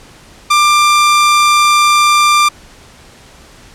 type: tone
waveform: sawtooth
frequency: 1188 Hz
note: D6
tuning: 20 cents sharp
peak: -3 dBFS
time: 0.5-2.49 s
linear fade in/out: 10 ms
effects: pink hiss -40 dBFS RMS until 3.74 s + low-pass 9000 Hz 12 dB/octave